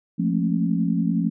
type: tone cluster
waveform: sine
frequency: 174 / 215.3 / 226.3 / 273.2 Hz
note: F3 / A3 / A3 / C#4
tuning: -6 / -37 / +49 / -25 cents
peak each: -22 / -26 / -26 / -26 dBFS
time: 0.18-1.3 s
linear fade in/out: 20 ms
effects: none